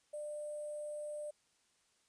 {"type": "tone with sample-and-hold", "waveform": "sine", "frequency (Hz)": 597, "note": "D5", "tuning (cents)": 28, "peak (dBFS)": -40, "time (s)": [0.13, 1.31], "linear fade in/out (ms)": 10, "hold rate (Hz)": 8820, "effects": ["white hiss -74 dBFS RMS until 2.08 s", "resampled to 22050 Hz"]}